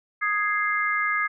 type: chord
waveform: sine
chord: Ab major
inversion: second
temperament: equal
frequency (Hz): 1244.5 / 1661.2 / 2093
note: Eb6 / Ab6 / C7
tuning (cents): 0 / 0 / 0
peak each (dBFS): -26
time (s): 0.21-1.28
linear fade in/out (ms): 20
effects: none